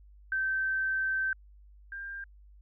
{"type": "tone pair in turn", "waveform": "sine", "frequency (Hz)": [1550, 1594.5], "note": ["G6", "G6"], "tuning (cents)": [-20, 29], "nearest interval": "unison", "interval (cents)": 49, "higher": "second", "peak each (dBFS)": [-27, -37], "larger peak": "first", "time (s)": [[0.32, 1.33], [1.92, 2.24]], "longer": "first", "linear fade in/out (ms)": 2, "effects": ["added 50 Hz sine -52 dBFS peak until 2.61 s"]}